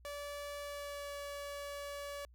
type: tone with pitch glide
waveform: sawtooth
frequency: 577 to 571 Hz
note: D5 to D5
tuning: -31 to -49 cents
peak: -38 dBFS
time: 0.05-2.25 s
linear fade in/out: 0 ms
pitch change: -18 cents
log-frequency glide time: 0.6-1.15 s
effects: added 60 Hz sine -58 dBFS peak until 2.34 s